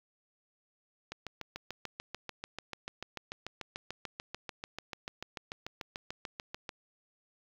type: click train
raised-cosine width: 0.2 ms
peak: -21 dBFS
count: 39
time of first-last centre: 1.12-6.692 s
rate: 6.82 Hz
effects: low-pass 5000 Hz 12 dB/octave + 8-bit